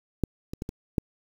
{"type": "clicks", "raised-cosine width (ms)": 3, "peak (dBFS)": [-10, -21, -19, -20, -10], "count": 5, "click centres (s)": [0.237, 0.535, 0.621, 0.691, 0.982], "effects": ["7-bit"]}